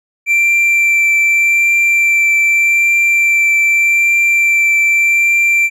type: tone with vibrato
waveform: triangle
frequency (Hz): 2349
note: D7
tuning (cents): 0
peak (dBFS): -7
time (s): 0.26-5.7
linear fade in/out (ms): 50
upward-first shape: triangle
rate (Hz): 0.83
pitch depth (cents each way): 10
effects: none